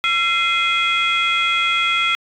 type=tone cluster; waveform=sine; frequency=1354 / 2088 / 2496 / 3327 Hz; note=E6 / C7 / D#7 / G#7; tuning=+46 / -4 / +5 / +2 cents; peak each=-20 dBFS; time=0.04-2.15 s; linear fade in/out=0 ms; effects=tanh soft clip ceiling -9 dBFS

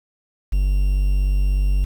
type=tone with quantisation; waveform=triangle; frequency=48.33 Hz; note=G1; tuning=24 cents flat; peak=-13 dBFS; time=0.52-1.85 s; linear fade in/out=10 ms; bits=7; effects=none

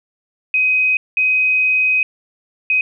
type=tone bursts at uneven times; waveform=sine; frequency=2518 Hz; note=D#7; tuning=20 cents sharp; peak=-12 dBFS; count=3; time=0.54-0.97 / 1.17-2.03 / 2.7-2.81 s; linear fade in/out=2 ms; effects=none

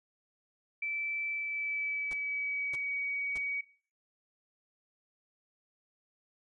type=tone with pitch glide; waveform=sine; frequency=2323 to 2259 Hz; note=D7 to C#7; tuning=-20 to +32 cents; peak=-32 dBFS; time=0.82-3.61 s; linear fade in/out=5 ms; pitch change=-48 cents; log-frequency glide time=1.29-2.93 s
type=noise bursts; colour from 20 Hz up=pink; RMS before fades=-47 dBFS; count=3; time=2.11-3.376 s; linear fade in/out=0 ms; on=22 ms; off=600 ms
effects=noise-tail reverb RT60 0.4 s tail -17 dB re dry + resampled to 22050 Hz

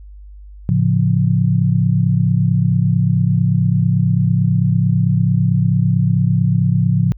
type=chord; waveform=sine; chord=A augmented; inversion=none; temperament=equal with one note detuned; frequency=110 / 138.99 / 174.61 Hz; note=A2 / C#3 / E#3; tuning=0 / +5 / 0 cents; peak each=-16 dBFS; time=0.69-7.12 s; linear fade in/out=0 ms; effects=added 50 Hz sine -34 dBFS peak until 7.17 s

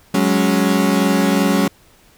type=chord; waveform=35% pulse; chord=F# suspended second; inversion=none; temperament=equal; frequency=185 / 207.7 / 277.2 Hz; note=F#3 / G#3 / C#4; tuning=0 / 0 / 0 cents; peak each=-16 dBFS; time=0.14-1.68 s; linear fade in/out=5 ms; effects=pink hiss -51 dBFS RMS until 2.17 s

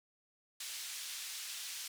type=band-pass noise; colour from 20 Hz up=pink; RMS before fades=-44 dBFS; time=0.6-1.88 s; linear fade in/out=5 ms; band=3100 to 11000 Hz; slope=12 dB/octave; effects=none

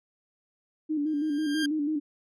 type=tone with vibrato; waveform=sine; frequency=299.9 Hz; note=D4; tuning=36 cents sharp; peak=-25 dBFS; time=0.89-2 s; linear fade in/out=20 ms; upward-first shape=square; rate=6.1 Hz; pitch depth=60 cents each way
type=tone with exponential growth; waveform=20% pulse; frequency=1600 Hz; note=G6; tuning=35 cents sharp; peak=-22 dBFS; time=1.06-1.66 s; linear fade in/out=5 ms; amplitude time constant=130 ms
effects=resampled to 24000 Hz

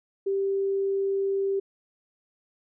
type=tone; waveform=sine; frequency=392 Hz; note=G4; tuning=in tune; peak=-23 dBFS; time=0.26-1.6 s; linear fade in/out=10 ms; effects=none

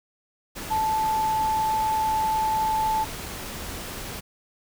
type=tone in noise; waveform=sine; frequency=874 Hz; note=A5; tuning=12 cents flat; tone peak=-21 dBFS; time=0.7-3.05 s; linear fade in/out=20 ms; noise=pink; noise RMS=-35 dBFS; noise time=0.55-4.21 s; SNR=+11 dB; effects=none

